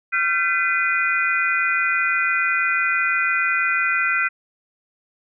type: tone cluster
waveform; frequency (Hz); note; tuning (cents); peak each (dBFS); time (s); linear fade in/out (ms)
sine; 1375 / 1541 / 2012 / 2458; F6 / G6 / B6 / D#7; -27 / -30 / +32 / -22; -23; 0.12-4.29; 20
effects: none